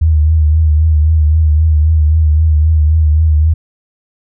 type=tone with vibrato; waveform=sine; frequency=77.78 Hz; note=D#2; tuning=in tune; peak=-6 dBFS; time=0.01-3.54 s; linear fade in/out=10 ms; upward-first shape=triangle; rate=3.8 Hz; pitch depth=66 cents each way; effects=none